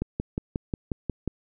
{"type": "click train", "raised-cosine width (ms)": 3, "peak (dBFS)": -14, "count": 8, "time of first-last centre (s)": [0.02, 1.277], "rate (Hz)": 5.57, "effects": []}